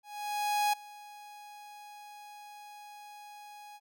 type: tone with ADSR envelope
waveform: 45% pulse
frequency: 830.6 Hz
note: G#5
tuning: in tune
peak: -25 dBFS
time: 0.03-3.8 s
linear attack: 700 ms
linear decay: 8 ms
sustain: -22 dB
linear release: 43 ms
effects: none